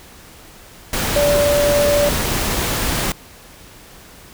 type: tone in noise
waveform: sine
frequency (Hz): 580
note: D5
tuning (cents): -22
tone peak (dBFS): -13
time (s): 1.16-2.09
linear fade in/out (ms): 2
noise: pink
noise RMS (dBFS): -20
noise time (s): 0.93-3.12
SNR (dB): +4
effects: pink hiss -42 dBFS RMS until 4.33 s